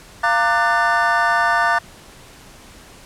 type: tone cluster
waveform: triangle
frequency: 693 / 923 / 1184 / 1489 / 1780 Hz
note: F5 / A#5 / D6 / F#6 / A6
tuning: -14 / -17 / +14 / +11 / +20 cents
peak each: -19 dBFS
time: 0.23-1.79 s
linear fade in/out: 10 ms
effects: pink hiss -43 dBFS RMS until 3.05 s + low-pass 11000 Hz 12 dB/octave